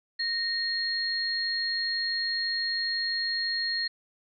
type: tone pair together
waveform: sine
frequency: 1855 / 4262 Hz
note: A#6 / C8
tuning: -9 / +31 cents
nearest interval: octave + major second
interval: 1440 cents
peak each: -31 / -28 dBFS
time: 0.19-3.88 s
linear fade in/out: 10 ms
effects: none